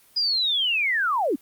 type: linear sweep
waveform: sine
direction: down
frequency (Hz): 4978 to 228.4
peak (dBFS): -20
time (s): 0.16-1.36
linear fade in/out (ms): 10
effects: white hiss -56 dBFS RMS until 1.41 s + Opus 24 kbps